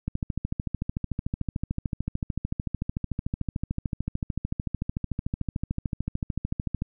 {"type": "click train", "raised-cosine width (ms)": 5, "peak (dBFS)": -15, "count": 92, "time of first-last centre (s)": [0.08, 6.821], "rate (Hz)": 13.5, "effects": []}